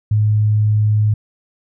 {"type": "tone", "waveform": "sine", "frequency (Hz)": 106.4, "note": "G#2", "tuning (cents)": 42, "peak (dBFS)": -11, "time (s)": [0.11, 1.14], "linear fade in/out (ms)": 5, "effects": []}